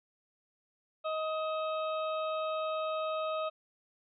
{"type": "harmonic tone with a mistuned harmonic", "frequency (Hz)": 629, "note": "D#5", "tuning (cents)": 19, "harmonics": [1, 2, 4, 5, 6], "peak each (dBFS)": [-33, -36, -46, -53, -48], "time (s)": [1.04, 3.5], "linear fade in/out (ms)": 20, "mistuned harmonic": 4, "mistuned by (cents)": 55, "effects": []}